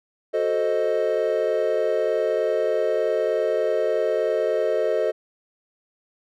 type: chord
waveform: triangle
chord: F# diminished seventh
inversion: none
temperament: equal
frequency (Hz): 370 / 440 / 523.3 / 622.3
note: F#4 / A4 / C5 / Eb5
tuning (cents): 0 / 0 / 0 / 0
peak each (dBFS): -27 / -22 / -24 / -22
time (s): 0.33-5.12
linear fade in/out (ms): 20
effects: none